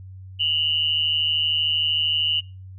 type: tone pair together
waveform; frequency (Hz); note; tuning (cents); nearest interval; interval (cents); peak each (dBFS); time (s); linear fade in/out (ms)
sine; 2837 / 2990; F7 / F#7; +27 / +17; minor second; 90; -22; 0.39-2.41; 20
effects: noise-tail reverb RT60 0.3 s tail -23 dB re dry + added 94 Hz sine -37 dBFS peak until 2.78 s